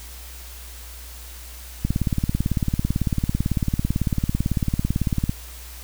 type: click train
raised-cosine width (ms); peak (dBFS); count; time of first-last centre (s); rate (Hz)
5; -8; 63; 1.85-5.294; 18
effects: added 60 Hz sine -38 dBFS peak until 5.83 s + white hiss -42 dBFS RMS until 5.83 s